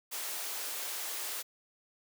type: high-pass noise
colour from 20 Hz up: white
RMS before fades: -38 dBFS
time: 0.11-1.43 s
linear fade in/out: 20 ms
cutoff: 370 Hz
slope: 24 dB/octave
effects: none